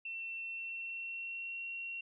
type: tone with pitch glide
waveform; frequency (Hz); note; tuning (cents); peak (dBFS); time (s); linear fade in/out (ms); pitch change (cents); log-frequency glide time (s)
sine; 2697 to 2736; E7 to F7; +39 to -36; -39; 0.05-2.01; 5; +25; 0.39-1.64
effects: none